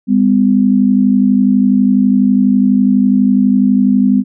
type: tone pair together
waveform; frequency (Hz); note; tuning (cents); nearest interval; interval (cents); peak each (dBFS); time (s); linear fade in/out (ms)
sine; 201.4 / 253.5; G3 / B3; +47 / +45; major third; 398; -10; 0.07-4.24; 50
effects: none